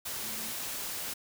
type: tone in noise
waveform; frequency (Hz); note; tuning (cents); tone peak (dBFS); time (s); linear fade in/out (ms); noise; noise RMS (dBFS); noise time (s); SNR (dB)
sine; 220; A3; 0; -48; 0.23-0.51; 10; white; -37; 0.05-1.14; -14
effects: none